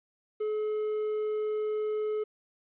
triangle tone, 427.3 Hz, G#4, 49 cents sharp, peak -26 dBFS, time 0.4-2.24 s, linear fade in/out 10 ms, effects resampled to 8000 Hz + 11-bit

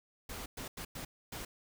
pink noise bursts at uneven times, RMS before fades -43 dBFS, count 5, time 0.29-0.46 / 0.57-0.68 / 0.77-0.85 / 0.95-1.05 / 1.32-1.45 s, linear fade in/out 5 ms, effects none

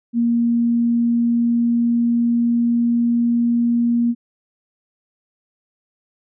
sine tone with pitch glide, 235 to 236.6 Hz, A#3 to A#3, +14 to +26 cents, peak -14 dBFS, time 0.13-4.15 s, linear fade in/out 50 ms, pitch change +12 cents, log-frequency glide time 0.27-4.02 s, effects none

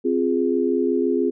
sine chord, F minor, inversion second, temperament equal, 261.6 / 349.2 / 415.3 Hz, C4 / F4 / Ab4, 0 / 0 / 0 cents, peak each -22 dBFS, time 0.04-1.31 s, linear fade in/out 20 ms, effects none

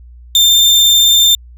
35% pulse tone, 3591 Hz, A7, 35 cents sharp, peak -4 dBFS, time 0.35-1.35 s, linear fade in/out 2 ms, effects added 60 Hz sine -34 dBFS peak until 1.57 s

